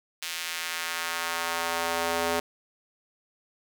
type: tone with high-pass filter sweep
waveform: square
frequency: 84 Hz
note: E2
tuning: 33 cents sharp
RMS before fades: -30 dBFS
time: 0.22-2.4 s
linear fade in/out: 5 ms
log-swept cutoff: 2700 to 460 Hz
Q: 0.98
effects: none